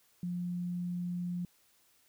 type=tone; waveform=sine; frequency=176.7 Hz; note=F3; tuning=21 cents sharp; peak=-33 dBFS; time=0.23-1.45 s; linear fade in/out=2 ms; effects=white hiss -68 dBFS RMS until 2.08 s